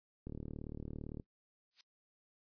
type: click train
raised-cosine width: 3 ms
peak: -31 dBFS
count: 36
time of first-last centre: 0.27-1.198 s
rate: 37.7 Hz
type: noise with exponential growth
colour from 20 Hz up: violet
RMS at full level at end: -39 dBFS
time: 1.71-1.81 s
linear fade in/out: 2 ms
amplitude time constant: 21 ms
effects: noise-tail reverb RT60 0.1 s tail -21 dB re dry + resampled to 11025 Hz